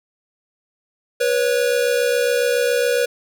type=tone pair together; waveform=square; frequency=487.2 / 554.4 Hz; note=B4 / C#5; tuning=-24 / 0 cents; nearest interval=major second; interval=224 cents; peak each=-18 / -22 dBFS; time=1.2-3.06 s; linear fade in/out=10 ms; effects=none